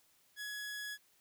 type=tone; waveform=sawtooth; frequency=1682 Hz; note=G#6; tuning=22 cents sharp; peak=-37 dBFS; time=0.36-0.98 s; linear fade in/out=50 ms; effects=white hiss -70 dBFS RMS until 1.2 s